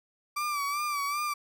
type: tone with vibrato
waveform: 35% pulse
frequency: 1165 Hz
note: D6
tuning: 14 cents flat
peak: -27 dBFS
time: 0.36-1.34 s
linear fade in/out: 10 ms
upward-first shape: sine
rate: 2.6 Hz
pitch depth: 59 cents each way
effects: none